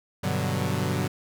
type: chord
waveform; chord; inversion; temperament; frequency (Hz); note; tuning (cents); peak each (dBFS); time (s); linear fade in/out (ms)
sawtooth; G major seventh; none; equal; 98 / 123.47 / 146.83 / 185; G2 / B2 / D3 / F#3; 0 / 0 / 0 / 0; -26; 0.23-1.08; 10
effects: none